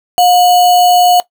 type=tone with sample-and-hold; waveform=sine; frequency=716 Hz; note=F5; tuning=43 cents sharp; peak=-5 dBFS; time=0.18-1.2 s; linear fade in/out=0 ms; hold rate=3675 Hz; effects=noise-tail reverb RT60 0.1 s tail -18 dB re dry